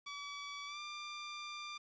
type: tone with pitch glide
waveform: 15% pulse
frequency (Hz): 1144 to 1189.8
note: D6 to D6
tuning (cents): -46 to +22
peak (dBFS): -37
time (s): 0.06-1.78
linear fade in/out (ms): 10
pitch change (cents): +68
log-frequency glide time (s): 0.66-0.79
effects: resampled to 16000 Hz + 11-bit